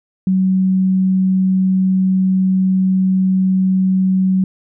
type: tone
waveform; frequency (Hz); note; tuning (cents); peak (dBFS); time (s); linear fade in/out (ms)
sine; 188.1; F#3; +29; -11; 0.27-4.44; 2
effects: none